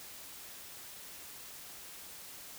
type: silence
effects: white hiss -49 dBFS RMS until 2.58 s